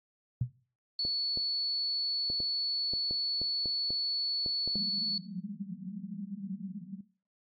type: tone with exponential decay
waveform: sine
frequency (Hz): 123.47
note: B2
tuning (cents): 0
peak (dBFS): -23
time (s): 0.41-0.52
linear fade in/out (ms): 5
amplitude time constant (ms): 22
type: tone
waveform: sine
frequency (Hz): 4426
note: C#8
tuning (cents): -3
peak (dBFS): -29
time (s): 0.99-5.18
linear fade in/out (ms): 2
type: clicks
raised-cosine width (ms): 2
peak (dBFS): -28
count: 12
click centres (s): 1.051 / 1.374 / 2.301 / 2.403 / 2.936 / 3.11 / 3.416 / 3.658 / 3.905 / 4.462 / 4.676 / 4.756
type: band-pass noise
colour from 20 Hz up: pink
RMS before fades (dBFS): -41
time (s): 4.75-7.01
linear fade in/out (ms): 5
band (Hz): 180 to 210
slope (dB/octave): 96
effects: noise-tail reverb RT60 0.4 s tail -18 dB re dry + AAC 48 kbps